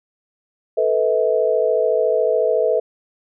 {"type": "chord", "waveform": "sine", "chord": "A suspended second", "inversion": "none", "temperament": "equal with one note detuned", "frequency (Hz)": [440, 493.9, 643.1], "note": ["A4", "B4", "E5"], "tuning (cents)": [0, 0, -43], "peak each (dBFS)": -19, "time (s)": [0.77, 2.8], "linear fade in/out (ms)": 10, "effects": []}